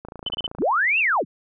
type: click train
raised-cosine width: 1 ms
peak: -22 dBFS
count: 17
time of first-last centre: 0.05-0.621 s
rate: 28 Hz
type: tone bursts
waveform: sine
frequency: 3034 Hz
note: F#7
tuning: 43 cents sharp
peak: -23 dBFS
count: 4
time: 0.26-0.467 s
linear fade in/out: 5 ms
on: 27 ms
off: 33 ms
type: linear two-way sweep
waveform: sine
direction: up then down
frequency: 74.3 to 2794 to 90.1 Hz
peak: -17 dBFS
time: 0.58-1.25 s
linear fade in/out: 50 ms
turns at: 0.99 s
effects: none